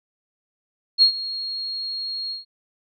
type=tone with ADSR envelope; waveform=sine; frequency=4278 Hz; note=C8; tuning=38 cents sharp; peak=-9 dBFS; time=0.98-2.45 s; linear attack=41 ms; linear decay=94 ms; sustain=-17 dB; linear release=140 ms; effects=none